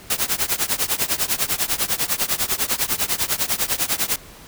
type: noise with tremolo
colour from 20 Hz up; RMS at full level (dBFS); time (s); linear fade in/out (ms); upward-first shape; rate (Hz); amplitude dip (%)
white; -18; 0.1-4.16; 2; triangle; 10; 100
effects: pink hiss -43 dBFS RMS until 4.47 s